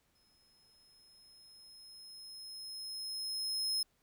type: tone with exponential growth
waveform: 40% pulse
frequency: 5160 Hz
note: E8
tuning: 38 cents flat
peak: -30 dBFS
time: 0.15-3.83 s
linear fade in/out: 5 ms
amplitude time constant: 800 ms
effects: pink hiss -75 dBFS RMS until 4.02 s

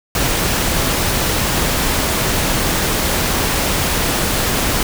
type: noise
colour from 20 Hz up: pink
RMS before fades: -17 dBFS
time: 0.15-4.83 s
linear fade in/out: 2 ms
effects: none

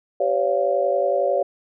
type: tone cluster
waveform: sine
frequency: 388.5 / 517 / 568 / 697 Hz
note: G4 / C5 / C#5 / F5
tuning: -16 / -21 / +42 / -4 cents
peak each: -26 / -24 / -20 / -25 dBFS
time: 0.2-1.43 s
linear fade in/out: 5 ms
effects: none

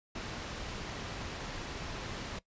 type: low-pass noise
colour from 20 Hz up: pink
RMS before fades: -41 dBFS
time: 0.15-2.39 s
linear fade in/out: 5 ms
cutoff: 5700 Hz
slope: 12 dB/octave
effects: noise-tail reverb RT60 0.1 s tail -19 dB re dry + resampled to 16000 Hz

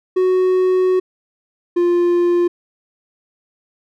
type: tone pair in turn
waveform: triangle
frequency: 370 / 349.6 Hz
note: F#4 / F4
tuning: 0 / +2 cents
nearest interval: minor second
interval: 98 cents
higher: first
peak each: -10 dBFS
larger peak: neither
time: 0.16-1 / 1.76-2.48 s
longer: first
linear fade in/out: 10 ms
effects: none

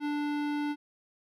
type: tone with hard clipping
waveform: sine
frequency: 293.7 Hz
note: D4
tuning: in tune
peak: -31 dBFS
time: 0-0.76 s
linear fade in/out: 50 ms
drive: 18 dB
effects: none

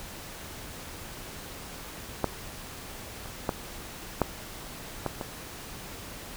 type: clicks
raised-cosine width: 1 ms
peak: -10 / -27 / -11 / -8 / -14 / -19 dBFS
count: 6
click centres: 2.243 / 3.258 / 3.492 / 4.217 / 5.063 / 5.212 s
effects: pink hiss -42 dBFS RMS until 6.36 s

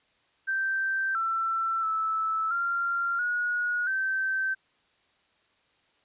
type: tone with pitch steps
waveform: sine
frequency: 1562 / 1340 / 1311 / 1385 / 1451 / 1550 Hz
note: G6 / E6 / E6 / F6 / F#6 / G6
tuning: -7 / +28 / -10 / -15 / -34 / -20 cents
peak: -25 dBFS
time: 0.47-4.55 s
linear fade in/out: 20 ms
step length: 680 ms
effects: white hiss -67 dBFS RMS until 6.04 s + resampled to 8000 Hz

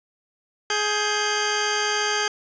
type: tone pair together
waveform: 10% pulse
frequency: 419.3 / 1583 Hz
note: G#4 / G6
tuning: +17 / +17 cents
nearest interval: octave + major seventh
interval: 2300 cents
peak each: -15 / -15 dBFS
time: 0.7-2.28 s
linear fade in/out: 2 ms
effects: resampled to 16000 Hz + 8-bit

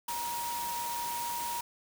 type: tone in noise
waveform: sine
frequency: 948 Hz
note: A#5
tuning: 29 cents sharp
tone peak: -34 dBFS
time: 0.08-1.61 s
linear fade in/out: 5 ms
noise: white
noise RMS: -39 dBFS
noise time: 0.08-1.61 s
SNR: +2 dB
effects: none

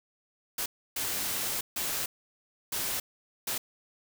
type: noise bursts at uneven times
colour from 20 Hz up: white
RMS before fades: -32 dBFS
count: 5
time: 0.58-0.66 / 0.96-1.61 / 1.76-2.06 / 2.72-3 / 3.47-3.58 s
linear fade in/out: 5 ms
effects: none

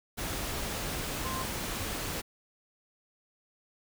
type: tone in noise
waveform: sine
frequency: 1046.5 Hz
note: C6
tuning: in tune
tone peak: -36 dBFS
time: 1.24-1.44 s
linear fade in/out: 20 ms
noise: pink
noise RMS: -35 dBFS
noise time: 0.17-2.22 s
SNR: -4 dB
effects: none

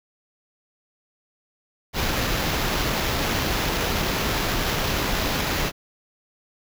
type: noise with sample-and-hold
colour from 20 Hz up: pink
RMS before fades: -24 dBFS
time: 1.93-5.72 s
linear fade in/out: 50 ms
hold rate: 8820 Hz
effects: none

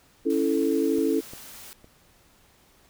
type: chord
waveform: sine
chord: A major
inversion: first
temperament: equal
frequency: 277.2 / 329.6 / 440 Hz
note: C#4 / E4 / A4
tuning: 0 / 0 / 0 cents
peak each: -25 dBFS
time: 0.25-1.21 s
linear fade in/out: 20 ms
type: noise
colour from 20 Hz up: white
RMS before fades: -44 dBFS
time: 0.3-1.73 s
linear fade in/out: 0 ms
type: clicks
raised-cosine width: 2 ms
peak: -28 / -27 / -36 dBFS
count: 3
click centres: 0.985 / 1.335 / 1.844 s
effects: pink hiss -59 dBFS RMS until 2.89 s

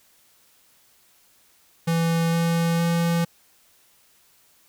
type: tone with pitch steps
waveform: square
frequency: 166.2 / 167.55 / 168.91 Hz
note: E3 / E3 / E3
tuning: +15 / +29 / +43 cents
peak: -20 dBFS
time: 1.87-3.25 s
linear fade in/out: 10 ms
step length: 460 ms
effects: white hiss -59 dBFS RMS until 4.68 s

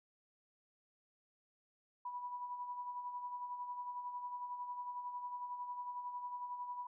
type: tone with tremolo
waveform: sine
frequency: 982 Hz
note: B5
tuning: 10 cents flat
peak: -39 dBFS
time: 2.05-6.87 s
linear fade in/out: 5 ms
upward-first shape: sine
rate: 11 Hz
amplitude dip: 50%
effects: none

